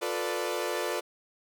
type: chord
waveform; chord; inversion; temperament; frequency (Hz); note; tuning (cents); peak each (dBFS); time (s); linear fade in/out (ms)
sawtooth; B half-diminished seventh; second; equal with one note detuned; 353.7 / 440 / 493.9 / 587.3; F4 / A4 / B4 / D5; +22 / 0 / 0 / 0; -31; 0.01-1.01; 20
effects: none